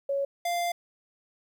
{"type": "tone pair in turn", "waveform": ["sine", "square"], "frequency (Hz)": [556, 695.2], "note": ["C#5", "F5"], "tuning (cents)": [5, -8], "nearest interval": "major third", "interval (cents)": 387, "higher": "second", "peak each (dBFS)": [-25, -27], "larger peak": "first", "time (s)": [[0.09, 0.25], [0.45, 0.72]], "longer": "second", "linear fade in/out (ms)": 5, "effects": ["11-bit"]}